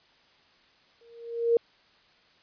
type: tone with exponential growth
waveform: sine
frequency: 466.2 Hz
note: A#4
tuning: in tune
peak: -16 dBFS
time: 1.01-1.57 s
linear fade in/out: 2 ms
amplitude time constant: 120 ms
effects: white hiss -61 dBFS RMS until 2.42 s + resampled to 11025 Hz